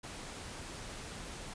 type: noise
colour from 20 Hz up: pink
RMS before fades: -45 dBFS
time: 0.03-1.54 s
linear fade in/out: 10 ms
effects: resampled to 22050 Hz